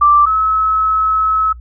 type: tone pair in turn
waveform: sine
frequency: 1174.7 / 1291.8 Hz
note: D6 / E6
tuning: 0 / -35 cents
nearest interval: major second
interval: 165 cents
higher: second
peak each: -6 / -11 dBFS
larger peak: first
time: 0.01-0.26 / 0.26-1.53 s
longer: second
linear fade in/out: 10 ms
effects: noise-tail reverb RT60 0.1 s tail -22 dB re dry + added 60 Hz sine -31 dBFS peak until 1.6 s